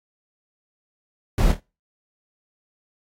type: noise with echo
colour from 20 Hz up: brown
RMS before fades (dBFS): -18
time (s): 1.38-1.52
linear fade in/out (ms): 2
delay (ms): 26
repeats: 3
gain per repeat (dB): -9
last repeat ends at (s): 1.598
effects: noise-tail reverb RT60 0.3 s tail -25 dB re dry + AAC 48 kbps